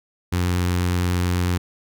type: tone with notch filter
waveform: sawtooth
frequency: 89.1 Hz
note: F2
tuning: 35 cents sharp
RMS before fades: -21 dBFS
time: 0.32-1.58 s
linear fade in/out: 10 ms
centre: 620 Hz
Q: 1.6
effects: none